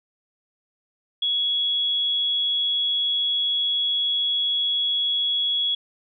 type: tone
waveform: sine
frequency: 3351 Hz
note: G#7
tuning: 15 cents sharp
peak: -20 dBFS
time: 1.22-5.75 s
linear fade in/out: 5 ms
effects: none

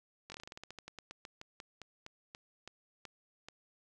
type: slowing click train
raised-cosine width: 0.2 ms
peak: -29 dBFS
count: 24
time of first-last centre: 0.3-3.486 s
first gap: 20 ms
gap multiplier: 1.15
effects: none

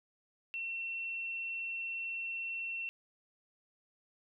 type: tone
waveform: sine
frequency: 2709 Hz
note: E7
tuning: 47 cents sharp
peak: -36 dBFS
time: 0.54-2.89 s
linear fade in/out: 0 ms
effects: none

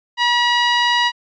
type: tone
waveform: 15% pulse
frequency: 963 Hz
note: B5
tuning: 44 cents flat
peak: -7 dBFS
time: 0.17-1.12 s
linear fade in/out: 50 ms
effects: resampled to 16000 Hz

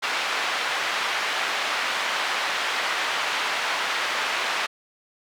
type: band-pass noise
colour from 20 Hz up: pink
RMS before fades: -26 dBFS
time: 0.02-4.67 s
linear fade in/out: 20 ms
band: 990 to 3400 Hz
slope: 12 dB/octave
effects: none

